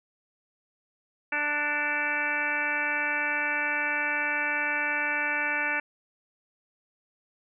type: harmonic tone with a mistuned harmonic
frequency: 295.2 Hz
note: D4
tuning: 9 cents sharp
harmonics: 1 / 2 / 3 / 4 / 5 / 6 / 7 / 8 / 9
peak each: -41 / -39 / -35 / -41 / -31 / -31 / -39 / -31 / -35 dBFS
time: 1.32-5.8 s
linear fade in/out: 5 ms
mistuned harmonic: 8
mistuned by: -40 cents
effects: none